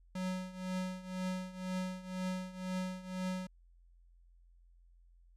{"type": "tone with tremolo", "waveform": "square", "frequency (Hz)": 185, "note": "F#3", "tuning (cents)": 0, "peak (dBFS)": -34, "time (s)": [0.15, 3.47], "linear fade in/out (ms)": 5, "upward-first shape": "triangle", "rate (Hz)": 2, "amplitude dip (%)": 85, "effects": ["added 43 Hz sine -60 dBFS peak until 5.36 s", "low-pass 9000 Hz 12 dB/octave"]}